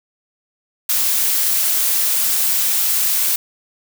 blue noise, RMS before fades -17 dBFS, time 0.89-3.36 s, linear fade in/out 5 ms, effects none

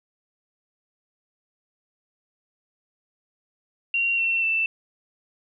sine tone with pitch steps, 2754 / 2708 / 2663 Hz, F7 / E7 / E7, -25 / +46 / +17 cents, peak -20 dBFS, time 3.94-4.66 s, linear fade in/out 2 ms, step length 240 ms, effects none

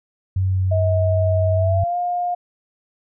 sine tone with vibrato, 94 Hz, F#2, 28 cents sharp, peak -16 dBFS, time 0.36-1.84 s, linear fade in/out 5 ms, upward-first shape sine, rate 2.7 Hz, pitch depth 8 cents each way
sine tone with pitch glide, 639 to 709 Hz, D#5 to F5, +46 to +26 cents, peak -19 dBFS, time 0.71-2.35 s, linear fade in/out 10 ms, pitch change +180 cents, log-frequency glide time 1.54-1.97 s
effects none

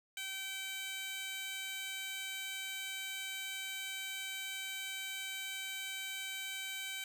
15% pulse tone with high-pass filter, 771 Hz, G5, 29 cents flat, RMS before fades -42 dBFS, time 0.17-7.04 s, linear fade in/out 2 ms, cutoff 2400 Hz, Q 0.98, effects none

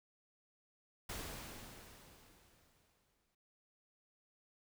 pink noise with exponential decay, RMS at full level -43 dBFS, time 1.09-3.35 s, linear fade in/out 5 ms, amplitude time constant 490 ms, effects none

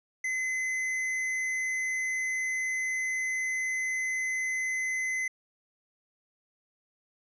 sine tone with tanh clipping, 2041 Hz, C7, 44 cents flat, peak -30 dBFS, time 0.24-5.28 s, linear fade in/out 5 ms, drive 13 dB, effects low-pass 10000 Hz 12 dB/octave

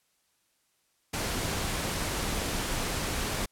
pink noise, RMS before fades -31 dBFS, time 1.13-3.46 s, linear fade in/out 10 ms, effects white hiss -72 dBFS RMS until 3.51 s + low-pass 12000 Hz 12 dB/octave

